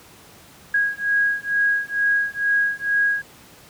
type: beating tone pair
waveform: sine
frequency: 1645 / 1647.2 Hz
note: G#6 / G#6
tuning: -17 / -15 cents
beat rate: 2.2 Hz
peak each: -21 dBFS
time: 0.74-3.22 s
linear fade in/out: 5 ms
effects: pink hiss -47 dBFS RMS until 3.69 s + high-pass 80 Hz 12 dB/octave